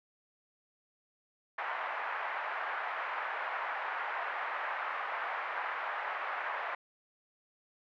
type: band-pass noise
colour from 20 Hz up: pink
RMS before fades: -37 dBFS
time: 1.58-6.75 s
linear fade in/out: 5 ms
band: 750 to 2000 Hz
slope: 24 dB/octave
effects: none